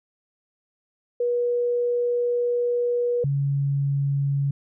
sine tone pair in turn, 483.2 / 140.05 Hz, B4 / C#3, -38 / +18 cents, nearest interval octave + major sixth, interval 2144 cents, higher first, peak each -20 dBFS, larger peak neither, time 1.2-3.24 / 3.24-4.51 s, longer first, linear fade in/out 5 ms, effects none

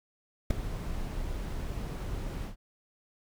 brown noise with ADSR envelope, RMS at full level -21 dBFS, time 0.5-2.56 s, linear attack 8 ms, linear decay 4 ms, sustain -14 dB, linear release 110 ms, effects none

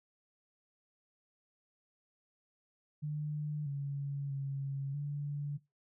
sine tone with pitch steps, 149.8 / 140.7 / 137.8 / 144.6 Hz, D3 / C#3 / C#3 / D3, +35 / +26 / -10 / -27 cents, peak -34 dBFS, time 3.02-5.58 s, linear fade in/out 20 ms, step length 640 ms, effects noise-tail reverb RT60 0.2 s tail -18 dB re dry

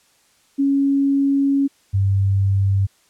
sine tone pair in turn, 277.2 / 98 Hz, C#4 / G2, 0 / 0 cents, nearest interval octave + tritone, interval 1800 cents, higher first, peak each -14 dBFS, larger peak neither, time 0.58-1.68 / 1.93-2.87 s, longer first, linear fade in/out 20 ms, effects white hiss -58 dBFS RMS until 3.09 s + low-pass 10000 Hz 12 dB/octave

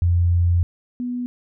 sine tone pair in turn, 86.9 / 245.8 Hz, F2 / B3, -8 / -8 cents, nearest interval octave + tritone, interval 1800 cents, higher second, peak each -14 / -23 dBFS, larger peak first, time 0.02-0.63 / 1-1.26 s, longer first, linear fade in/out 0 ms, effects none

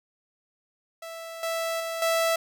sawtooth tone with level steps, 659.3 Hz, E5, in tune, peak -33 / -23 / -26 / -18 dBFS, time 1.02-2.36 s, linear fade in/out 5 ms, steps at 1.43 / 1.8 / 2.02 s, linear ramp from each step 2 ms, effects none

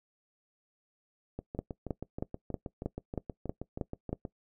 two click trains, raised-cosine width 2 ms, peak -19 / -24 dBFS, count 9 / 19, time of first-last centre 1.59-4.13 / 1.39-4.252 s, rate 3.15 / 6.29 Hz, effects noise-tail reverb RT60 0.1 s tail -20 dB re dry

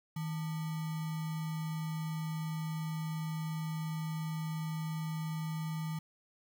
sine tone with sample-and-hold, 158.6 Hz, D#3, 33 cents sharp, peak -34 dBFS, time 0.16-5.99 s, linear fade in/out 5 ms, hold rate 1050 Hz, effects none

